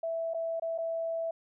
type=tone with dropouts; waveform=sine; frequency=659.3 Hz; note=E5; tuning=in tune; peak=-30 dBFS; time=0.03-1.31 s; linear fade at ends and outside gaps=5 ms; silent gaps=0.337-0.344 / 0.598-0.621 / 0.779-0.784 s; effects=none